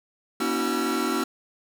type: tone cluster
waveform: 45% pulse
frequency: 241.2 / 281.1 / 324.1 / 375.1 / 1354 Hz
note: B3 / C#4 / E4 / F#4 / E6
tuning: -41 / +24 / -29 / +24 / +46 cents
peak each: -30 dBFS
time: 0.4-1.24 s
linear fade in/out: 5 ms
effects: none